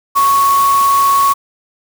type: tone in noise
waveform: sine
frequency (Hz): 1108.7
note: C#6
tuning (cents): 0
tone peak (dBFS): -8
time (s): 0.15-1.34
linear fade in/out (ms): 20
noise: white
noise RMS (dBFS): -23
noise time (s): 0.15-1.34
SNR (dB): +12
effects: none